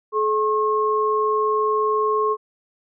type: tone pair together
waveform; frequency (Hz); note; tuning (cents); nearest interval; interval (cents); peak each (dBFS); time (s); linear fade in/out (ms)
sine; 428.6 / 1080; A4 / C#6; -45 / -45; octave + major third; 1600; -20; 0.12-2.37; 50
effects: none